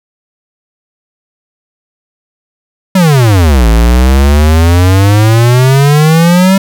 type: exponential two-way sweep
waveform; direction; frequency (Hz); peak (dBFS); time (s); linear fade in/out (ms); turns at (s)
square; down then up; 196 to 54.5 to 196; -4; 2.95-6.58; 5; 3.68
effects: none